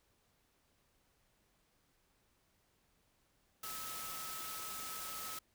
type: tone in noise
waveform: sine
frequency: 1292 Hz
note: E6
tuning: 35 cents flat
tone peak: -48 dBFS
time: 3.63-5.39 s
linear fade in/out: 5 ms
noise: white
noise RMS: -45 dBFS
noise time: 3.63-5.39 s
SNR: -6 dB
effects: pink hiss -75 dBFS RMS until 5.54 s